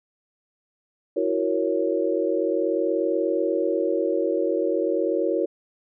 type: chord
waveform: sine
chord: F# dominant seventh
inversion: third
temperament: equal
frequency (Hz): 329.6 / 370 / 466.2 / 554.4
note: E4 / F#4 / A#4 / C#5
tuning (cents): 0 / 0 / 0 / 0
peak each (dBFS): -26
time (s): 1.16-5.46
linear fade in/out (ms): 10
effects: none